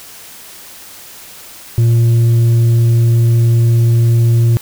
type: tone with tanh clipping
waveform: sine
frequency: 116.54 Hz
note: A#2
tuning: in tune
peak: -8 dBFS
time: 1.78-4.57 s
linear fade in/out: 0 ms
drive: 4 dB
effects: white hiss -35 dBFS RMS until 4.61 s